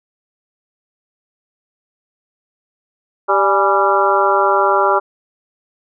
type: harmonic tone with a mistuned harmonic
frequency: 196.1 Hz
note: G3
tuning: 1 cent sharp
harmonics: 2 / 3 / 4 / 5 / 6 / 7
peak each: -18 / -18 / -18 / -18 / -18 / -18 dBFS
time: 3.28-5 s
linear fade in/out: 20 ms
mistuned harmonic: 4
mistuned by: +89 cents
effects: none